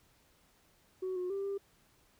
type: tone with pitch steps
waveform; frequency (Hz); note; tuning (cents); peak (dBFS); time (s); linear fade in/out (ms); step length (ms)
sine; 373.3 / 362.1 / 394 / 396.7; F#4 / F#4 / G4 / G4; +15 / -37 / +9 / +21; -32; 1.02-1.58; 10; 140
effects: tanh soft clip ceiling -31 dBFS + pink hiss -68 dBFS RMS until 2.19 s